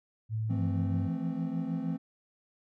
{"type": "tone with pitch glide", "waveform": "sine", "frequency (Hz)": [110, 98], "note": ["A2", "G2"], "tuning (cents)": [0, 0], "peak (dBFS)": -29, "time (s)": [0.29, 1.1], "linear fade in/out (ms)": 50, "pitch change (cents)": -200, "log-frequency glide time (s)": [0.52, 0.64]}
{"type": "chord", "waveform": "triangle", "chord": "F major seventh", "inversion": "third", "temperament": "equal with one note detuned", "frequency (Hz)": [164.81, 171.22, 220, 261.6], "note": ["E3", "F3", "A3", "C4"], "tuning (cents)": [0, -34, 0, 0], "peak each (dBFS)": [-34, -34, -36, -33], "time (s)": [0.49, 1.98], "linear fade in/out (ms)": 20}
{"effects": []}